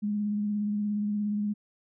sine tone with vibrato, 207.7 Hz, G#3, in tune, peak -26 dBFS, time 0.02-1.54 s, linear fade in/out 20 ms, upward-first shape triangle, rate 17 Hz, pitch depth 28 cents each way, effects none

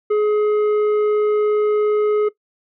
sine tone with tanh clipping, 421.4 Hz, G#4, 25 cents sharp, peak -15 dBFS, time 0.1-2.29 s, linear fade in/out 10 ms, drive 7 dB, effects noise-tail reverb RT60 0.1 s tail -18 dB re dry

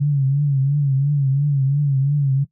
sine tone with vibrato, 140 Hz, C#3, 18 cents sharp, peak -14 dBFS, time 0-2.45 s, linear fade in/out 20 ms, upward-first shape triangle, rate 2.9 Hz, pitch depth 99 cents each way, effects noise-tail reverb RT60 0.1 s tail -17 dB re dry

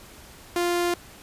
sawtooth tone, 349.2 Hz, F4, in tune, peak -18 dBFS, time 0.56-0.94 s, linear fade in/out 2 ms, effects pink hiss -47 dBFS RMS until 1.22 s + resampled to 32000 Hz

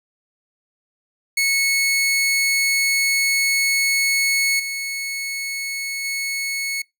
sawtooth tone with level steps, 2200 Hz, C#7, 14 cents flat, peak -13 / -21 / -19 dBFS, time 1.37-6.82 s, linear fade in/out 5 ms, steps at 4.59 / 6.04 s, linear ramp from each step 10 ms, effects noise-tail reverb RT60 0.2 s tail -25 dB re dry

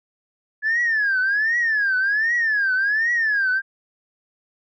sine tone with vibrato, 1700 Hz, G#6, 40 cents sharp, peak -16 dBFS, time 0.62-3.62 s, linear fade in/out 50 ms, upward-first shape triangle, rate 1.3 Hz, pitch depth 230 cents each way, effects tanh soft clip ceiling -14 dBFS

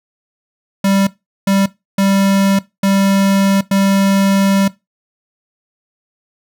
square tone bursts at uneven times, 196 Hz, G3, in tune, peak -11 dBFS, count 5, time 0.84-1.07 / 1.47-1.66 / 1.98-2.59 / 2.83-3.61 / 3.71-4.68 s, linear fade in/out 5 ms, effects noise-tail reverb RT60 0.2 s tail -19 dB re dry

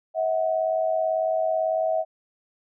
sine tone pair together, 641.9 / 740 Hz, E5 / F#5, -46 / 0 cents, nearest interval major second, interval 246 cents, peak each -22 / -27 dBFS, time 0.14-2.05 s, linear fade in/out 50 ms, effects none

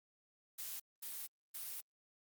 blue noise bursts at uneven times, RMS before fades -45 dBFS, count 3, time 0.58-0.8 / 1.02-1.27 / 1.54-1.81 s, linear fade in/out 10 ms, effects Opus 48 kbps

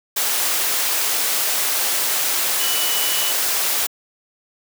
sine tone in noise, 2960 Hz, F#7, in tune, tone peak -25 dBFS, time 2.59-3.32 s, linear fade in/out 10 ms, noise white, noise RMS -20 dBFS, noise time 0.16-3.87 s, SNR -8 dB, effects high-pass 400 Hz 12 dB/octave

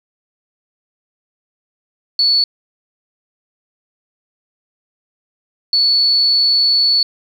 sine tone bursts at uneven times, 4435 Hz, C#8, in tune, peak -10 dBFS, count 2, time 2.19-2.44 / 5.73-7.03 s, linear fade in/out 2 ms, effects 7-bit

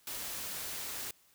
white noise, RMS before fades -40 dBFS, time 0.07-1.11 s, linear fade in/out 2 ms, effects white hiss -66 dBFS RMS until 1.34 s

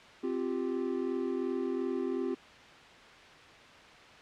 triangle chord, C suspended fourth, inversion none, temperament equal, 261.6 / 349.2 / 392 Hz, C4 / F4 / G4, 0 / 0 / 0 cents, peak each -33 dBFS, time 0.23-2.35 s, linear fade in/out 10 ms, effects white hiss -52 dBFS RMS until 4.21 s + low-pass 3000 Hz 12 dB/octave

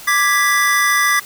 square chord, G# diminished, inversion second, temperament equal, 1174.7 / 1661.2 / 1975.5 Hz, D6 / G#6 / B6, 0 / 0 / 0 cents, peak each -18 / -20 / -16 dBFS, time 0.07-1.2 s, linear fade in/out 10 ms, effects white hiss -36 dBFS RMS until 1.25 s

